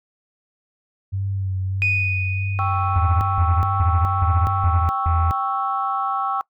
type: tone with vibrato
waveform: sine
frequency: 96.1 Hz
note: G2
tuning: 34 cents flat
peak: -21 dBFS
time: 1.12-4.83 s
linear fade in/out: 20 ms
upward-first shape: sine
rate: 1.6 Hz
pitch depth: 37 cents each way
type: tone with exponential decay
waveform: sine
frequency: 2481 Hz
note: D#7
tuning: 6 cents flat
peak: -15 dBFS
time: 1.82-3.66 s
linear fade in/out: 0 ms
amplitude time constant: 400 ms
type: chord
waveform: sine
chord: C# diminished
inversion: second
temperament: equal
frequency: 784 / 1108.7 / 1318.5 Hz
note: G5 / C#6 / E6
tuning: 0 / 0 / 0 cents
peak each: -24 dBFS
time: 2.59-6.41 s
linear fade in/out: 0 ms
type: tone bursts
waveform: sine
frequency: 83.2 Hz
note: E2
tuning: 17 cents sharp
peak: -16 dBFS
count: 6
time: 2.96-5.31 s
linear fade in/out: 0 ms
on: 250 ms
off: 170 ms
effects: noise-tail reverb RT60 0.1 s tail -23 dB re dry + tanh soft clip ceiling -9 dBFS